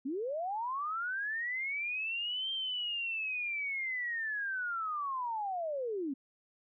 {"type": "linear two-way sweep", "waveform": "sine", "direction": "up then down", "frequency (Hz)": [246.9, 3172, 255], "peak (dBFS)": -33, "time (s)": [0.05, 6.14], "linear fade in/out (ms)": 10, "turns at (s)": 2.51, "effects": []}